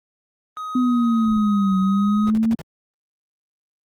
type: tone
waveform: triangle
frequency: 1257 Hz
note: D#6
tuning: 17 cents sharp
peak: -25 dBFS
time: 0.57-2.3 s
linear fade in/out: 0 ms
type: linear two-way sweep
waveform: sine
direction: down then up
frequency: 254.1 to 188.4 to 229.3 Hz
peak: -15 dBFS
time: 0.75-2.55 s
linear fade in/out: 5 ms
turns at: 1.78 s
type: noise bursts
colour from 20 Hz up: brown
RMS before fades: -29 dBFS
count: 5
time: 2.27-2.614 s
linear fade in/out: 0 ms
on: 24 ms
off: 56 ms
effects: high-pass 100 Hz 12 dB/octave + Opus 24 kbps